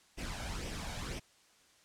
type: noise with flanger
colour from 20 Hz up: pink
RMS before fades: -40 dBFS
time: 0.17-1.2 s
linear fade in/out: 20 ms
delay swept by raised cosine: 0.35 to 1.35 ms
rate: 2 Hz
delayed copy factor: +0.55
effects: white hiss -65 dBFS RMS until 1.84 s + low-pass 8000 Hz 12 dB/octave